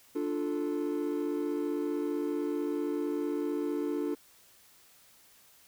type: chord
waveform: triangle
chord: D minor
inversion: none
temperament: equal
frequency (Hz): 293.7 / 349.2 / 440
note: D4 / F4 / A4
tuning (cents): 0 / 0 / 0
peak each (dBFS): -30 / -32 / -33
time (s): 0.15-4.15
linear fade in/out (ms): 10
effects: tanh soft clip ceiling -21 dBFS + white hiss -60 dBFS RMS until 5.67 s